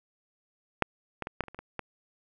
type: clicks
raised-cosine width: 0.5 ms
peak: -7 / -18 / -20 / -12 / -26 / -28 / -30 / -25 / -18 dBFS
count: 9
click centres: 0.823 / 1.223 / 1.271 / 1.407 / 1.438 / 1.483 / 1.546 / 1.59 / 1.793 s
effects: none